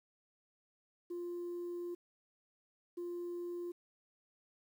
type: tone bursts at uneven times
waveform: sine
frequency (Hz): 349.2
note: F4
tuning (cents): 0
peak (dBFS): -37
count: 2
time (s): 1.1-1.95 / 2.97-3.72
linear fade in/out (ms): 10
effects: tanh soft clip ceiling -37 dBFS + 11-bit